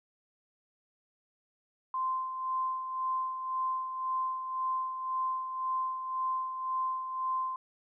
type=tone with tremolo; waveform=sine; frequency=1040 Hz; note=C6; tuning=11 cents flat; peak=-28 dBFS; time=1.94-7.56 s; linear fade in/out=2 ms; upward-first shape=sine; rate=1.9 Hz; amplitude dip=55%; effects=none